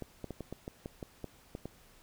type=clicks; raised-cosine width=2 ms; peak=-26 dBFS; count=11; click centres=0.023 / 0.243 / 0.307 / 0.407 / 0.526 / 0.679 / 0.859 / 1.028 / 1.243 / 1.551 / 1.656 s; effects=pink hiss -61 dBFS RMS until 2.02 s